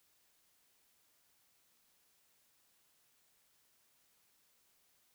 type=silence; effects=white hiss -73 dBFS RMS until 5.14 s